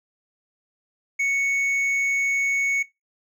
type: tone with hard clipping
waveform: triangle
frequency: 2217 Hz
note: C#7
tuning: in tune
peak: -21 dBFS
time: 1.19-2.83 s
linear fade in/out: 10 ms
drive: 7 dB
effects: noise-tail reverb RT60 0.2 s tail -19 dB re dry